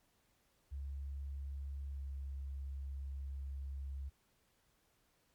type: tone with pitch glide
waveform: sine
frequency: 69.3 to 68.42 Hz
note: C#2 to C#2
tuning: 0 to -22 cents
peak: -40 dBFS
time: 0.71-4.1 s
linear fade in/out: 20 ms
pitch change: -22 cents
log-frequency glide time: 1.92-2.03 s
effects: pink hiss -75 dBFS RMS until 5.34 s + MP3 96 kbps